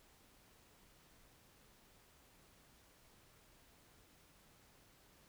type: silence
effects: pink hiss -67 dBFS RMS until 5.28 s